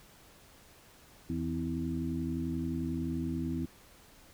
harmonic tone with a mistuned harmonic, 81.5 Hz, E2, 19 cents flat, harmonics 1 / 2 / 3 / 4, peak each -39 / -37 / -35 / -38 dBFS, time 1.29-3.66 s, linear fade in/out 10 ms, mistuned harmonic 3, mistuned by +71 cents, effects pink hiss -58 dBFS RMS until 4.33 s

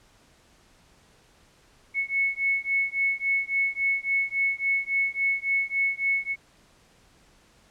sine beating tone pair, 2200 / 2203.6 Hz, C#7 / C#7, -14 / -11 cents, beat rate 3.6 Hz, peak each -26 dBFS, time 1.94-6.36 s, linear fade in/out 50 ms, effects pink hiss -59 dBFS RMS until 7.7 s + low-pass 9000 Hz 12 dB/octave

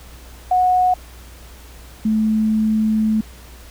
sine tone pair in turn, 732 / 217.6 Hz, F#5 / A3, -19 / -19 cents, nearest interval octave + major sixth, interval 2100 cents, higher first, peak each -12 / -14 dBFS, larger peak first, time 0.51-0.94 / 2.05-3.21 s, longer second, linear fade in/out 5 ms, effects added 60 Hz sine -39 dBFS peak until 3.7 s + pink hiss -44 dBFS RMS until 3.7 s

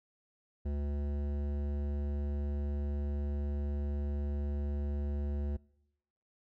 sine tone with hard clipping, 72 Hz, D2, 34 cents flat, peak -34 dBFS, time 0.65-5.57 s, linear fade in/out 10 ms, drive 14 dB, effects noise-tail reverb RT60 1.0 s tail -26 dB re dry

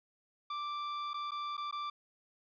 45% pulse tone with dropouts, 1174.7 Hz, D6, in tune, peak -36 dBFS, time 0.5-1.9 s, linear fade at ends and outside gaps 5 ms, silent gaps 1.134-1.141 / 1.309-1.317 / 1.569-1.577 / 1.712-1.725 s, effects resampled to 11025 Hz

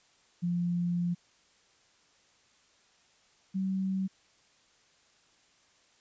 sine tone pair in turn, 174.4 / 190.54 Hz, F3 / G3, -2 / -49 cents, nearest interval major second, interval 153 cents, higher second, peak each -27 / -28 dBFS, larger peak first, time 0.42-1.15 / 3.54-4.08 s, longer first, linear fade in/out 20 ms, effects white hiss -65 dBFS RMS until 6 s + resampled to 16000 Hz

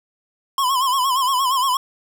square tone with vibrato, 1046.5 Hz, C6, in tune, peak -17 dBFS, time 0.58-1.77 s, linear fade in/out 2 ms, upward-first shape sine, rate 8.6 Hz, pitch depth 100 cents each way, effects 9-bit

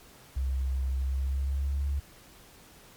sine tone with pitch glide, 65.9 to 70.22 Hz, C2 to C#2, +13 to +23 cents, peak -26 dBFS, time 0.36-2 s, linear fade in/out 10 ms, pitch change +110 cents, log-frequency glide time 0.98-1.88 s, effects pink hiss -54 dBFS RMS until 2.96 s + MP3 96 kbps

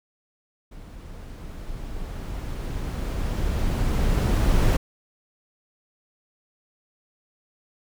brown noise with level ramp, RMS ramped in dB -41 to -17 dBFS, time 0.71-4.77 s, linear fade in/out 10 ms, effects none

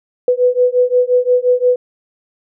sine beating tone pair, 493.9 / 499.6 Hz, B4 / B4, 0 / +20 cents, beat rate 5.7 Hz, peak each -13 dBFS, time 0.28-1.76 s, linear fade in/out 2 ms, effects none

